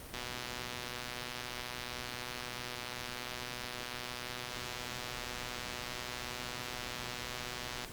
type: click train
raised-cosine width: 0.2 ms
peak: -22 dBFS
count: 949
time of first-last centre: 0.14-7.847 s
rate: 123 Hz
effects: pink hiss -48 dBFS RMS until 7.92 s + Opus 32 kbps